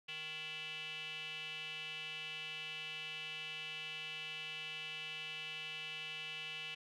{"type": "tone with band-pass filter", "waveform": "square", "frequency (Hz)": 155.56, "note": "D#3", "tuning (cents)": 0, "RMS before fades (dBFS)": -45, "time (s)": [0.08, 6.75], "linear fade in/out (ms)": 10, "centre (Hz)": 2800, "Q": 8.6, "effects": []}